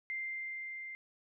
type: tone with level ramp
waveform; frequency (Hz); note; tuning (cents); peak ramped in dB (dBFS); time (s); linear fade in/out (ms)
sine; 2093; C7; 0; -35 to -42; 0.1-0.95; 0
effects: none